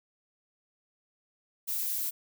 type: noise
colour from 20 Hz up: violet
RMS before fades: -32 dBFS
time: 1.67-2.11 s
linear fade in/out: 20 ms
effects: none